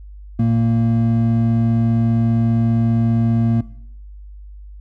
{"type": "tone pair together", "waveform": "triangle", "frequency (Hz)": [115, 230], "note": ["A#2", "A#3"], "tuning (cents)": [-23, -23], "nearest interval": "octave", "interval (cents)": 1200, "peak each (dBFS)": -14, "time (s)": [0.39, 3.61], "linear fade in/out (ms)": 5, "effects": ["noise-tail reverb RT60 0.7 s tail -18 dB re dry", "added 50 Hz sine -34 dBFS peak until 4.8 s"]}